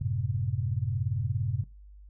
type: chord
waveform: sine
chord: F# diminished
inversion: none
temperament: equal with one note detuned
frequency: 93.03 / 110 / 130.81 Hz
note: F#2 / A2 / C3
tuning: +10 / 0 / 0 cents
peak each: -32 / -31 / -31 dBFS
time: 0.01-1.64 s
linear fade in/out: 5 ms
effects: noise-tail reverb RT60 0.2 s tail -18 dB re dry + added 50 Hz sine -47 dBFS peak until 2.09 s